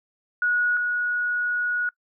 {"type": "tone pair in turn", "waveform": "sine", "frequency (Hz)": [1457, 1457], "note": ["F#6", "F#6"], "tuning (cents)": [-27, -27], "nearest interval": "unison", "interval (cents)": 0, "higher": "neither", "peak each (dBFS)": [-19, -22], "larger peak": "first", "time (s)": [[0.42, 0.77], [0.77, 1.89]], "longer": "second", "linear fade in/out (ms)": 2, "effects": ["noise-tail reverb RT60 0.1 s tail -23 dB re dry"]}